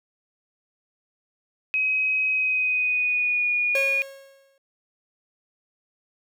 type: tone with pitch glide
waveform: sine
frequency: 2535 to 2446 Hz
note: D#7 to D#7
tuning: +32 to -30 cents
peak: -20 dBFS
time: 1.74-4.02 s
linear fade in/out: 0 ms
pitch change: -62 cents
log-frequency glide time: 2.3-3.51 s
type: tone with exponential decay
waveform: 45% pulse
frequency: 546 Hz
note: C#5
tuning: 26 cents flat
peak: -23 dBFS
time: 3.75-4.58 s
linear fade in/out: 2 ms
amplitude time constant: 180 ms
effects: none